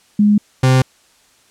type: tone pair in turn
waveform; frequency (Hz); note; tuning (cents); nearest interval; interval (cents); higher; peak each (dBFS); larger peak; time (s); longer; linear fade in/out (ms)
sine / 40% pulse; 207.7 / 129.82; G#3 / C3; 0 / -13; minor sixth; 813; first; -8; neither; 0.19-0.38 / 0.63-0.82; neither; 5
effects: white hiss -53 dBFS RMS until 1.5 s + low-pass 9000 Hz 12 dB/octave